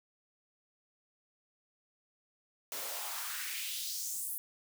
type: noise with high-pass filter sweep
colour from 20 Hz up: white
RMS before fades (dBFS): -39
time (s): 2.72-4.38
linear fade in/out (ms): 0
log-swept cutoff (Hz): 390 to 12000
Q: 2.3
effects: none